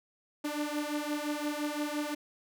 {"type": "beating tone pair", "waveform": "sawtooth", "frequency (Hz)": [293.7, 299.5], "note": ["D4", "D4"], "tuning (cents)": [0, 34], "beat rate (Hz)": 5.8, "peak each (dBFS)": -31, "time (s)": [0.44, 2.15], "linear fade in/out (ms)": 10, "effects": []}